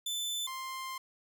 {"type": "tone pair in turn", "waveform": "sawtooth", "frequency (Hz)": [3520, 1049.8], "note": ["A7", "C6"], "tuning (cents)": [0, 5], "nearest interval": "octave + major sixth", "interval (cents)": 2095, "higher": "first", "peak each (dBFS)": [-30, -34], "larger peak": "first", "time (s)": [[0.06, 0.47], [0.47, 0.98]], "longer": "second", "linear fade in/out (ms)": 5, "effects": []}